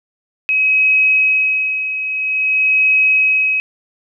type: tone with tremolo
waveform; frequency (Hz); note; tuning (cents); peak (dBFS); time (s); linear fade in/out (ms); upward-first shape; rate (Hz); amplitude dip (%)
sine; 2546; D#7; +39; -9; 0.49-3.6; 0; sine; 0.5; 65
effects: none